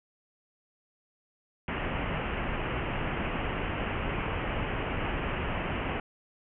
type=low-pass noise; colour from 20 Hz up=pink; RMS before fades=-32 dBFS; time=1.68-6 s; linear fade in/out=2 ms; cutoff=3000 Hz; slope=96 dB/octave; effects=none